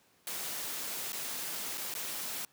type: noise with dropouts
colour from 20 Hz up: white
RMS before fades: -38 dBFS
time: 0.27-2.45 s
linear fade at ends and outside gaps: 1 ms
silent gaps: 1.121-1.13 / 1.774-1.778 / 1.94-1.95 s
effects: pink hiss -66 dBFS RMS until 2.52 s + high-pass 150 Hz 12 dB/octave